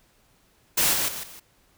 white noise with level steps, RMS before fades -21 / -25 / -34 / -44 dBFS, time 0.77-1.4 s, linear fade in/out 10 ms, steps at 0.93 / 1.08 / 1.23 s, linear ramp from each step 5 ms, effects pink hiss -62 dBFS RMS until 1.77 s

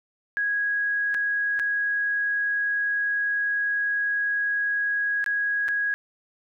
sine tone with dropouts, 1655 Hz, G#6, 6 cents flat, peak -22 dBFS, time 0.37-5.94 s, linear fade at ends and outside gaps 0 ms, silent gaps 1.143-1.147 / 1.592-1.597 / 5.242-5.262 / 5.682-5.687 s, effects none

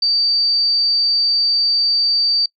sine tone, 4628 Hz, D8, 26 cents flat, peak -13 dBFS, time 0.02-2.46 s, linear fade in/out 5 ms, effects noise-tail reverb RT60 0.1 s tail -23 dB re dry

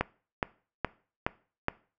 click train, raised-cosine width 0.5 ms, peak -11 dBFS, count 5, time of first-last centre 0.01-1.684 s, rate 2.39 Hz, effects noise-tail reverb RT60 0.4 s tail -20 dB re dry

